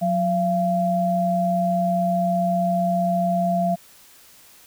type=tone pair together; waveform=sine; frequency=181.1 / 683.7 Hz; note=F#3 / F5; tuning=-37 / -37 cents; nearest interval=octave + major seventh; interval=2300 cents; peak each=-22 / -20 dBFS; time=0.01-3.76 s; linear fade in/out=20 ms; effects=white hiss -50 dBFS RMS until 4.66 s